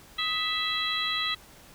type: harmonic tone with a mistuned harmonic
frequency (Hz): 659.3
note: E5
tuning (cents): 0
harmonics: 2 / 3 / 4 / 5 / 6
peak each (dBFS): -34 / -33 / -37 / -31 / -31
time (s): 0.18-1.35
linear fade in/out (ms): 10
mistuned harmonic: 2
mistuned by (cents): -75
effects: pink hiss -52 dBFS RMS until 1.74 s